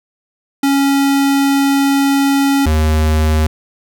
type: tone pair in turn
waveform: square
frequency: 277.2 / 77.79 Hz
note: C#4 / D#2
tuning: 0 / 0 cents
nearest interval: octave + minor seventh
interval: 2200 cents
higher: first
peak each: -11 dBFS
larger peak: neither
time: 0.63-2.66 / 2.66-3.47 s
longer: first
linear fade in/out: 5 ms
effects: none